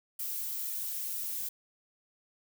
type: noise with flanger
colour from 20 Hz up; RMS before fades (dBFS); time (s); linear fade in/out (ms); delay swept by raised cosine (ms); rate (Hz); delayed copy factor
violet; -36; 0.19-1.49; 5; 1.8 to 4.1; 2; -0.65
effects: none